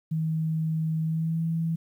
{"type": "tone with pitch glide", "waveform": "sine", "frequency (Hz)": [159.3, 164.06], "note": ["D#3", "E3"], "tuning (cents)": [41, -8], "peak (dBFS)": -24, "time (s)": [0.11, 1.76], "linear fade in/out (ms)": 10, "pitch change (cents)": 51, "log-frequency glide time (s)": [1.02, 1.42], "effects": ["10-bit"]}